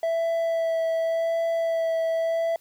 triangle tone with vibrato, 659.3 Hz, E5, in tune, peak -20 dBFS, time 0.03-2.56 s, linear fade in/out 2 ms, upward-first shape sine, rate 0.88 Hz, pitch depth 13 cents each way, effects white hiss -60 dBFS RMS until 2.6 s

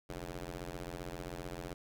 10% pulse ring-modulated tone, 87.31 Hz, F2, in tune, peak -30 dBFS, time 0.09-1.74 s, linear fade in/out 10 ms, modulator 226 Hz, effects none

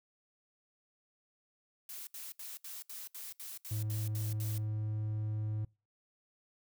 blue noise bursts, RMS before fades -45 dBFS, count 11, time 1.89-4.58 s, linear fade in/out 2 ms, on 180 ms, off 71 ms
triangle tone, 107.3 Hz, A2, 43 cents flat, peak -31 dBFS, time 3.71-5.65 s, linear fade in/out 5 ms
effects noise-tail reverb RT60 0.3 s tail -25 dB re dry

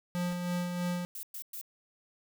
square tone with tremolo, 176.9 Hz, F3, 23 cents sharp, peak -30 dBFS, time 0.15-1.05 s, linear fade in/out 0 ms, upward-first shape sine, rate 3.1 Hz, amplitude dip 40%
pink noise with exponential growth, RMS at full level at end -48 dBFS, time 0.18-0.33 s, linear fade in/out 1 ms, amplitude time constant 32 ms
violet noise bursts, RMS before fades -41 dBFS, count 3, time 1.15-1.613 s, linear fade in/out 2 ms, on 81 ms, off 110 ms
effects none

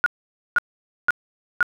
sine tone bursts, 1437 Hz, F6, 49 cents sharp, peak -13 dBFS, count 4, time 0.04-1.628 s, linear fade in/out 0 ms, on 22 ms, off 500 ms, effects none

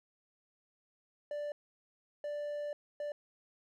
triangle tone bursts at uneven times, 587.3 Hz, D5, in tune, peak -34 dBFS, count 3, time 1.31-1.52 / 2.24-2.73 / 3-3.12 s, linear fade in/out 2 ms, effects none

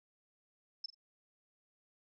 sine tone with echo, 5250 Hz, E8, 8 cents flat, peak -36 dBFS, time 0.84-0.86 s, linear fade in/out 5 ms, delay 43 ms, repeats 2, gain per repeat -13 dB, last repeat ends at 0.946 s, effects none

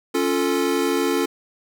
square chord, Db augmented, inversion none, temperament equal, 277.2 / 349.2 / 440 Hz, Db4 / F4 / A4, 0 / 0 / 0 cents, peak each -24 dBFS, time 0.14-1.26 s, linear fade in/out 10 ms, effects none

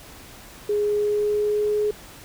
sine tone with pitch glide, 415.3 to 420.4 Hz, G#4 to G#4, 0 to +21 cents, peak -19 dBFS, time 0.69-1.91 s, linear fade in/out 5 ms, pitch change +21 cents, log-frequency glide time 0.85-1.8 s, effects pink hiss -44 dBFS RMS until 2.24 s

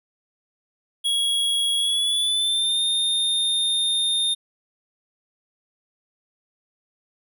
square tone with pitch glide, 3322 to 3644 Hz, G#7 to A#7, 0 to -40 cents, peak -20 dBFS, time 1.04-4.35 s, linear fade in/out 20 ms, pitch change +160 cents, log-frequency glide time 1.76-2.81 s, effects none

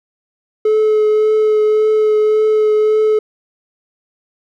triangle tone with vibrato, 429.7 Hz, A4, 41 cents flat, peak -7 dBFS, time 0.65-3.19 s, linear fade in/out 5 ms, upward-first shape triangle, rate 1.8 Hz, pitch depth 14 cents each way, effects tanh soft clip ceiling -3 dBFS

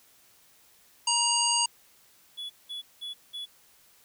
harmonic tone, 945 Hz, A#5, 23 cents sharp, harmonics 1 / 3 / 5 / 7 / 9, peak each -29 / -29 / -29 / -29 / -29 dBFS, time 1.07-1.66 s, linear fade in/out 5 ms
triangle tone bursts, 3407 Hz, G#7, 44 cents sharp, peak -33 dBFS, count 4, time 2.37-3.46 s, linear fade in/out 20 ms, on 130 ms, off 190 ms
effects white hiss -60 dBFS RMS until 4.04 s

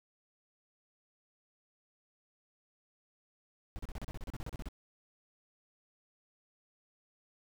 brown noise bursts, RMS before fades -40 dBFS, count 15, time 3.76-4.686 s, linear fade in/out 0 ms, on 30 ms, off 34 ms, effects none

